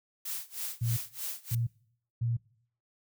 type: noise with tremolo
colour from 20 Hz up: blue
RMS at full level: -35 dBFS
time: 0.25-1.55 s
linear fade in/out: 5 ms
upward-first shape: sine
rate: 3.2 Hz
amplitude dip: 95%
type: tone bursts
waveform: sine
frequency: 117.3 Hz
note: A#2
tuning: 11 cents sharp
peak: -27 dBFS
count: 3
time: 0.81-2.37 s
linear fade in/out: 10 ms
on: 160 ms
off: 540 ms
effects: noise-tail reverb RT60 0.6 s tail -21 dB re dry